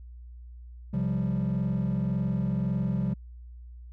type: chord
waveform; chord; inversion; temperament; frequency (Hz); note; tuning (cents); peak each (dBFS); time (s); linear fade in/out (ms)
triangle; C suspended fourth; none; just; 130.81 / 174.42 / 196.22; C3 / F3 / G3; 0 / -2 / +2; -27; 0.93-3.14; 10
effects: tanh soft clip ceiling -17 dBFS + added 60 Hz sine -42 dBFS peak until 3.92 s